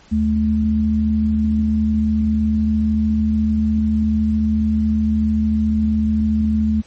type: tone pair together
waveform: sine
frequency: 76.82 / 216.7 Hz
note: D#2 / A3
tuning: -22 / -26 cents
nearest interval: octave + tritone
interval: 1796 cents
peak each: -20 / -15 dBFS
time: 0.11-6.82 s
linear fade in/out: 20 ms
effects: pink hiss -49 dBFS RMS until 6.86 s + MP3 32 kbps